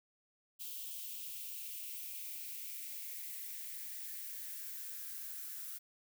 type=noise with high-pass filter sweep; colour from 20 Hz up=violet; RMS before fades=-45 dBFS; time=0.59-5.79 s; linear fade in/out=20 ms; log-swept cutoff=3100 to 1400 Hz; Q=3.7; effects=none